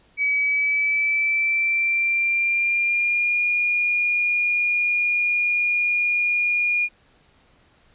sine tone with pitch glide, 2279 to 2429 Hz, C#7 to D#7, +47 to -42 cents, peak -18 dBFS, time 0.17-6.89 s, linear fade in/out 50 ms, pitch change +111 cents, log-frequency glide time 0.39-3.43 s, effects pink hiss -58 dBFS RMS until 7.94 s + resampled to 8000 Hz

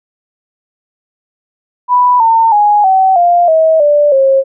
sine tone with pitch steps, 987.8 / 905.8 / 830.6 / 761.7 / 698.5 / 640.5 / 587.3 / 538.6 Hz, B5 / A#5 / G#5 / G5 / F5 / E5 / D5 / C#5, 0 / -50 / 0 / -50 / 0 / -50 / 0 / -50 cents, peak -5 dBFS, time 1.88-4.44 s, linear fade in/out 50 ms, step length 320 ms, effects none

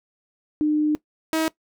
sine / sawtooth tone pair in turn, 302.5 / 319.2 Hz, D#4 / D#4, -49 / +44 cents, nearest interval minor second, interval 93 cents, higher second, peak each -17 / -16 dBFS, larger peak second, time 0.61-0.95 / 1.33-1.48 s, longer first, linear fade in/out 0 ms, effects noise-tail reverb RT60 0.1 s tail -19 dB re dry

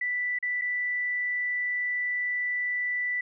sine tone with dropouts, 1975.5 Hz, B6, in tune, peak -26 dBFS, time 0.01-3.21 s, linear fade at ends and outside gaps 5 ms, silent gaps 0.388-0.426 / 0.614-0.618 s, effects none

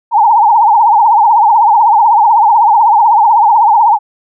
sine tone with vibrato, 878 Hz, A5, 4 cents flat, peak -4 dBFS, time 0.11-3.99 s, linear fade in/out 50 ms, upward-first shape triangle, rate 16 Hz, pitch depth 170 cents each way, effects none

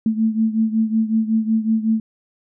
sine beating tone pair, 220 / 225.4 Hz, A3 / A3, 0 / +42 cents, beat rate 5.4 Hz, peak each -17 / -21 dBFS, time 0.06-2 s, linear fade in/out 2 ms, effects none

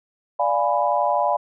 sine chord, D diminished seventh, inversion none, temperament equal with one note detuned, 587.3 / 698.5 / 830.6 / 991.2 Hz, D5 / F5 / Ab5 / Cb6, 0 / 0 / 0 / +6 cents, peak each -23 dBFS, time 0.39-1.37 s, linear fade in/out 10 ms, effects none

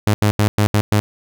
sawtooth tone bursts at uneven times, 104.4 Hz, G#2, 10 cents sharp, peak -8 dBFS, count 6, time 0.07-0.14 / 0.22-0.31 / 0.39-0.48 / 0.58-0.67 / 0.74-0.81 / 0.92-1 s, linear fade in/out 0 ms, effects none

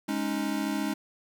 square chord, Ab suspended fourth, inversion none, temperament equal, 207.7 / 277.2 / 311.1 Hz, Ab3 / Db4 / Eb4, 0 / 0 / 0 cents, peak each -33 dBFS, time 0.08-0.94 s, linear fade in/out 10 ms, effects 9-bit

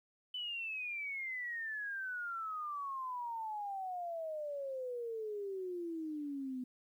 sine exponential sweep, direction down, 3016 to 249.2 Hz, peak -38 dBFS, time 0.34-6.64 s, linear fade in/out 5 ms, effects 12-bit

